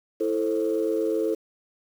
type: chord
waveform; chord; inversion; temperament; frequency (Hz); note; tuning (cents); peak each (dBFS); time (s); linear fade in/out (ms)
sine; A minor; second; just; 330 / 440 / 528; E4 / A4 / C5; +2 / 0 / +16; -26 / -24 / -29; 0.2-1.35; 10
effects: tanh soft clip ceiling -14 dBFS + 8-bit